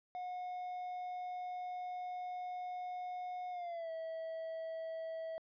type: tone with pitch glide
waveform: triangle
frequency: 725 to 649.6 Hz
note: F#5 to E5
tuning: -35 to -26 cents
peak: -38 dBFS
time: 0.15-5.38 s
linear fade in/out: 0 ms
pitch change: -191 cents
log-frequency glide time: 3.51-3.91 s
effects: resampled to 11025 Hz